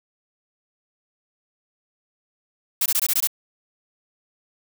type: noise bursts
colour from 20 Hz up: blue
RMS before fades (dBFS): -20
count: 7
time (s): 2.81-3.273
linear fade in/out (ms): 5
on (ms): 49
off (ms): 20
effects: none